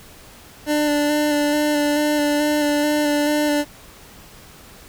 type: tone with vibrato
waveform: 25% pulse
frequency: 295.9 Hz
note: D4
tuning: 13 cents sharp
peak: -13 dBFS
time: 0.66-3.65 s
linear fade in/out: 50 ms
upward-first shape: square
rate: 2.3 Hz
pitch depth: 15 cents each way
effects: pink hiss -44 dBFS RMS until 4.88 s